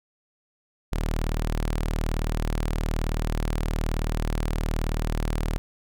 sawtooth tone, 38.89 Hz, D#1, in tune, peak -20 dBFS, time 0.92-5.58 s, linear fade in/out 0 ms, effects none

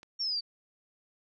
click, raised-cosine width 0.2 ms, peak -32 dBFS, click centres 0.031 s
sine exponential sweep, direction down, 5588 to 4564 Hz, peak -29 dBFS, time 0.19-0.41 s, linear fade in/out 20 ms
effects none

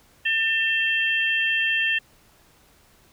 sine tone cluster, 1795 / 2690 / 3183 Hz, A6 / E7 / G7, +34 / +34 / +26 cents, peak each -23 / -23 / -28 dBFS, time 0.25-1.99 s, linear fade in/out 10 ms, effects pink hiss -57 dBFS RMS until 3.12 s

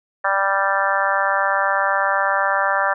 harmonic tone, 196 Hz, G3, in tune, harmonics 3 / 4 / 5 / 6 / 7 / 8 / 9, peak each -24 / -24 / -24 / -24 / -24 / -24 / -24 dBFS, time 0.24-2.94 s, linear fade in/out 10 ms, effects none

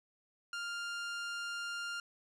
sawtooth tone, 1400 Hz, F6, 4 cents sharp, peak -34 dBFS, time 0.53-2 s, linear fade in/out 2 ms, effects low-pass 7000 Hz 12 dB/octave

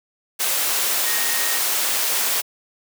sine tone in noise, 1864 Hz, A#6, 1 cent flat, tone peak -29 dBFS, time 1.05-1.59 s, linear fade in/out 20 ms, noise white, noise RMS -21 dBFS, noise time 0.39-2.42 s, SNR -11 dB, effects high-pass 400 Hz 12 dB/octave

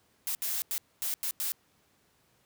blue noise bursts at uneven times, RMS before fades -32 dBFS, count 6, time 0.27-0.35 / 0.42-0.62 / 0.71-0.78 / 1.02-1.14 / 1.23-1.31 / 1.4-1.52 s, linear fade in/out 0 ms, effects pink hiss -68 dBFS RMS until 2.45 s + high-pass 80 Hz 12 dB/octave

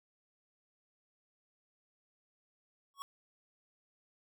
square tone with exponential growth, 1108.7 Hz, C#6, in tune, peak -37 dBFS, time 2.94-3.02 s, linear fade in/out 0 ms, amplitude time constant 16 ms, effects none

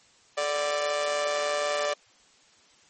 sawtooth tone with amplitude modulation, 587.3 Hz, D5, in tune, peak -18 dBFS, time 0.37-1.94 s, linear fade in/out 10 ms, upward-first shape sine, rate 154 Hz, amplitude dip 75%, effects white hiss -59 dBFS RMS until 2.89 s + MP3 32 kbps

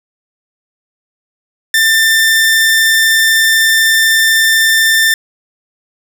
sawtooth tone, 1788 Hz, A6, 27 cents sharp, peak -4 dBFS, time 1.74-5.14 s, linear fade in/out 2 ms, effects none

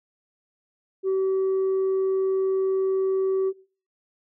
sine tone, 382.2 Hz, G4, 44 cents flat, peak -18 dBFS, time 1.03-3.53 s, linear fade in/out 50 ms, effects noise-tail reverb RT60 0.4 s tail -21 dB re dry + tanh soft clip ceiling -19 dBFS

